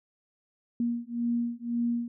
sine beating tone pair, 235.8 / 237.7 Hz, A#3 / A#3, +20 / +34 cents, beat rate 1.9 Hz, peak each -30 dBFS, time 0.8-2.08 s, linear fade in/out 2 ms, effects none

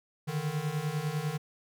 square beating tone pair, 145.6 / 155.6 Hz, D3 / D#3, -15 / 0 cents, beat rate 10 Hz, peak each -35 / -33 dBFS, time 0.27-1.38 s, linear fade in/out 20 ms, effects none

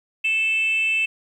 sine tone with frequency modulation, 2637 Hz, E7, in tune, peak -17 dBFS, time 0.24-1.06 s, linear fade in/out 10 ms, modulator 440 Hz, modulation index 0.38, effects tanh soft clip ceiling -14 dBFS + 9-bit

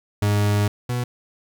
40% pulse tone pair in turn, 103.2 / 122.73 Hz, G#2 / B2, -10 / -10 cents, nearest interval minor third, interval 300 cents, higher second, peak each -16 / -21 dBFS, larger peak first, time 0.22-0.68 / 0.89-1.04 s, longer first, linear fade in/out 5 ms, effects 9-bit

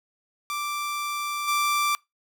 sawtooth tone with level steps, 1174.7 Hz, D6, in tune, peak -24 / -18 dBFS, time 0.5-1.95 s, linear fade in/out 0 ms, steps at 1.47 s, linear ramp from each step 20 ms, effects noise-tail reverb RT60 0.2 s tail -24 dB re dry

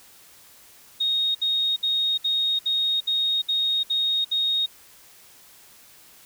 sine tone bursts, 3729 Hz, A#7, in tune, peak -20 dBFS, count 9, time 1-4.662 s, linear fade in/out 10 ms, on 350 ms, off 64 ms, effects white hiss -51 dBFS RMS until 6.25 s

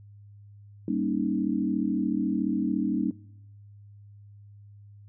sine chord, Eb dominant seventh, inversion first, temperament equal, 196 / 233.1 / 277.2 / 311.1 Hz, G3 / Bb3 / Db4 / Eb4, 0 / 0 / 0 / 0 cents, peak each -30 dBFS, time 0.88-3.11 s, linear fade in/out 2 ms, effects noise-tail reverb RT60 0.9 s tail -23 dB re dry + added 102 Hz sine -47 dBFS peak until 5.08 s

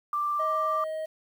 sine tone with vibrato, 1179 Hz, D6, 6 cents sharp, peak -25 dBFS, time 0.13-0.84 s, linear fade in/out 2 ms, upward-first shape square, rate 19 Hz, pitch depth 10 cents each way
triangle tone, 630 Hz, D#5, 21 cents sharp, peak -28 dBFS, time 0.39-1.06 s, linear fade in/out 10 ms
effects 9-bit

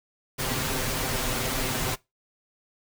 pink noise with comb filter, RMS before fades -28 dBFS, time 0.38-1.96 s, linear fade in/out 20 ms, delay 7.7 ms, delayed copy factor +0.65, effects noise-tail reverb RT60 0.2 s tail -21 dB re dry

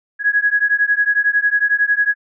sine beating tone pair, 1661.2 / 1672.2 Hz, G#6 / G#6, 0 / +11 cents, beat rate 11 Hz, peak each -16 dBFS, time 0.19-2.15 s, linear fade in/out 50 ms, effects none

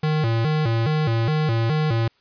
square tone with vibrato, 132.8 Hz, C3, 26 cents sharp, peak -19 dBFS, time 0.03-2.08 s, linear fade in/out 5 ms, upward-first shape square, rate 2.4 Hz, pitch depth 260 cents each way, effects white hiss -62 dBFS RMS until 2.2 s + resampled to 11025 Hz

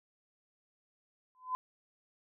sine tone with exponential growth, 1016 Hz, B5, 49 cents sharp, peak -28 dBFS, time 1.35-1.55 s, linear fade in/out 0 ms, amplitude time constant 42 ms, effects none

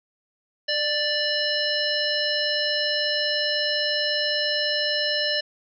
harmonic tone with a mistuned harmonic, 587.3 Hz, D5, in tune, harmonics 1 / 3 / 5 / 7 / 9, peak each -28 / -28 / -28 / -28 / -28 dBFS, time 0.68-5.41 s, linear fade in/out 10 ms, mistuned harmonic 1, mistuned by +23 cents, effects none

